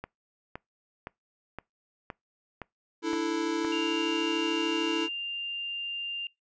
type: click train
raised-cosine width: 0.5 ms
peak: -22 dBFS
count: 8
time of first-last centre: 0.04-3.648 s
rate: 1.94 Hz
type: chord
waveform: square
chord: D suspended second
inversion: none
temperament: equal with one note detuned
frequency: 296.2 / 329.6 / 440 Hz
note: D4 / E4 / A4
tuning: +15 / 0 / 0 cents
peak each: -35 / -30 / -35 dBFS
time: 3.02-5.09 s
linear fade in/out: 50 ms
type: tone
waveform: sine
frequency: 2794 Hz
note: F7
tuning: in tune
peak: -32 dBFS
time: 3.72-6.27 s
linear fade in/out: 2 ms
effects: noise-tail reverb RT60 0.2 s tail -25 dB re dry + resampled to 16000 Hz